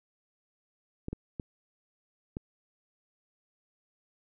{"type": "clicks", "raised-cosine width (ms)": 3, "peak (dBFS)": -22, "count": 4, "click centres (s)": [1.084, 1.13, 1.398, 2.369], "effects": []}